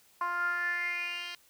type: tone with band-pass filter sweep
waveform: 10% pulse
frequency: 350 Hz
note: F4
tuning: 4 cents sharp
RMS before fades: -33 dBFS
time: 0.21-1.35 s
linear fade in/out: 2 ms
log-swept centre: 1100 to 3400 Hz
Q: 7
effects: white hiss -63 dBFS RMS until 1.49 s